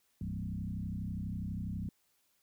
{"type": "tone with frequency modulation", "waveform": "sine", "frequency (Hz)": 138.59, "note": "C#3", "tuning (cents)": 0, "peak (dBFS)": -35, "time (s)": [0.21, 1.89], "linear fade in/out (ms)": 2, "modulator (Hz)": 32.2, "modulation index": 2.6, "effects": ["white hiss -74 dBFS RMS until 2.42 s"]}